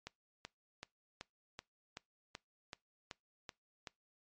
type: click train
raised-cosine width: 0.2 ms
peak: -27 dBFS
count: 11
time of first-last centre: 0.07-3.872 s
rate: 2.63 Hz
effects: noise-tail reverb RT60 0.2 s tail -23 dB re dry + MP3 48 kbps